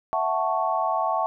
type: chord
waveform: sine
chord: F# minor seventh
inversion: third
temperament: equal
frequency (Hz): 659.3 / 740 / 880 / 1108.7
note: E5 / F#5 / A5 / C#6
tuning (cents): 0 / 0 / 0 / 0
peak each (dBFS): -27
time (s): 0.13-1.26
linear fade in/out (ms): 0
effects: none